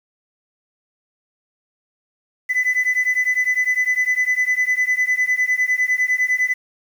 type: beating tone pair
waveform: sine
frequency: 1999 / 2008.9 Hz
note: B6 / B6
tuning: +20 / +29 cents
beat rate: 9.9 Hz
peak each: -17 dBFS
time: 2.49-6.54 s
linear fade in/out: 20 ms
effects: tanh soft clip ceiling -13 dBFS + 7-bit